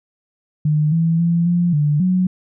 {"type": "tone with pitch steps", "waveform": "sine", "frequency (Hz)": [151.5, 164.8, 169.5, 174.2, 147.8, 183.8], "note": ["D#3", "E3", "E3", "F3", "D3", "F#3"], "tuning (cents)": [-46, 0, 49, -4, 11, -11], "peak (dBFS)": -13, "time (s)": [0.65, 2.27], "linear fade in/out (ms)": 5, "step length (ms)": 270, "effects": []}